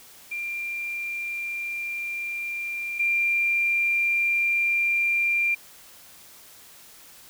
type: tone pair in turn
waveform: sine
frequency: 2382 / 2382 Hz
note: D7 / D7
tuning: +24 / +24 cents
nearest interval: unison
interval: 0 cents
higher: neither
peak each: -28 / -20 dBFS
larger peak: second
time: 0.31-2.99 / 2.99-5.55 s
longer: first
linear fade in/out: 10 ms
effects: white hiss -49 dBFS RMS until 7.29 s